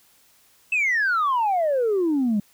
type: exponential sweep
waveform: sine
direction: down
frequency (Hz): 2667 to 197.9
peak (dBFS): -17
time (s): 0.72-2.4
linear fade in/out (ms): 5
effects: tanh soft clip ceiling -16 dBFS + white hiss -58 dBFS RMS until 2.53 s